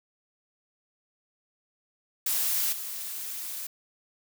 blue noise with level steps, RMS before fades -27 / -36 dBFS, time 2.26-3.67 s, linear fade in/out 5 ms, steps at 2.72 s, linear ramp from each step 10 ms, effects none

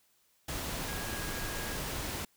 sine tone in noise, 1641 Hz, G#6, 21 cents flat, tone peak -44 dBFS, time 0.88-1.76 s, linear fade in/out 5 ms, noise pink, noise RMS -37 dBFS, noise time 0.48-2.25 s, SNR -10 dB, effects white hiss -70 dBFS RMS until 2.36 s

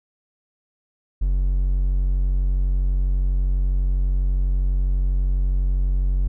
triangle tone, 46.1 Hz, F#1, 6 cents flat, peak -15 dBFS, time 1.21-6.28 s, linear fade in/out 10 ms, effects none

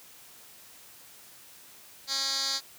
10% pulse tone with band-pass filter, 271.7 Hz, C#4, 35 cents flat, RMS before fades -30 dBFS, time 2.07-2.61 s, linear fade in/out 50 ms, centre 5000 Hz, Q 5.4, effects white hiss -52 dBFS RMS until 2.78 s + high-pass 60 Hz 12 dB/octave

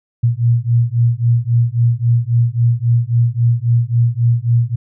sine beating tone pair, 116.54 / 120.24 Hz, A#2 / B2, 0 / -46 cents, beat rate 3.7 Hz, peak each -14 dBFS, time 0.23-4.76 s, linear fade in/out 10 ms, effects none

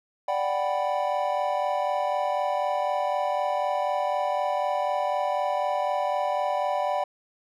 triangle chord, G major seventh, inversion second, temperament equal, 587.3 / 740 / 784 / 987.8 Hz, D5 / F#5 / G5 / B5, 0 / 0 / 0 / 0 cents, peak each -26 / -27 / -28 / -29 dBFS, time 0.28-7.04 s, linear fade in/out 5 ms, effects none

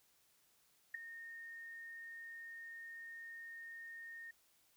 sine tone with ADSR envelope, 1839 Hz, A#6, 24 cents flat, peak -35 dBFS, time 0.94-4.31 s, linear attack 8 ms, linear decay 5 ms, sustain -13 dB, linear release 4 ms, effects white hiss -73 dBFS RMS until 4.76 s

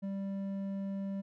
sine tone with hard clipping, 196 Hz, G3, in tune, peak -36 dBFS, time 0.02-1.22 s, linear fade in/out 20 ms, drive 6 dB, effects none

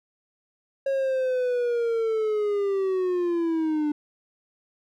triangle linear sweep, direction down, 548 to 294.6 Hz, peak -20 dBFS, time 0.86-3.92 s, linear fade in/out 5 ms, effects none

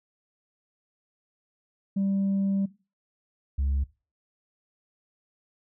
sine tone pair in turn, 196 / 68.98 Hz, G3 / C#2, 0 / -8 cents, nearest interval octave + tritone, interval 1808 cents, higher first, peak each -21 dBFS, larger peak neither, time 1.96-2.66 / 3.58-3.84 s, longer first, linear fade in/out 10 ms, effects noise-tail reverb RT60 0.3 s tail -20 dB re dry + tanh soft clip ceiling -21 dBFS

